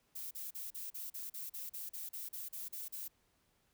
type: noise bursts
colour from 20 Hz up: violet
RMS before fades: -44 dBFS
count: 15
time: 0.15-3.082 s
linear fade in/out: 10 ms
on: 160 ms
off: 38 ms
effects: pink hiss -75 dBFS RMS until 3.73 s